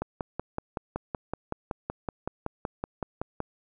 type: click train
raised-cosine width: 1 ms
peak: -16 dBFS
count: 19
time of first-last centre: 0.02-3.403 s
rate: 5.32 Hz
effects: none